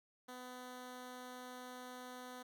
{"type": "tone", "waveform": "10% pulse", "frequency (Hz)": 250.9, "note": "B3", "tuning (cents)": 28, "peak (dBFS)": -40, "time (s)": [0.28, 2.43], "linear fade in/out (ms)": 10, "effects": []}